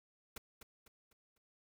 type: noise with echo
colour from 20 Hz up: pink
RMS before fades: -45 dBFS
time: 0.36-0.38 s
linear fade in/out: 5 ms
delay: 250 ms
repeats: 4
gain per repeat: -8 dB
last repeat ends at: 1.38 s
effects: none